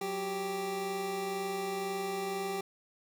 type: tone pair together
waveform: 25% pulse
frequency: 185 / 392 Hz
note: F#3 / G4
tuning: 0 / 0 cents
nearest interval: octave + minor second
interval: 1300 cents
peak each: -38 / -30 dBFS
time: 0.01-2.61 s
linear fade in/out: 5 ms
effects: none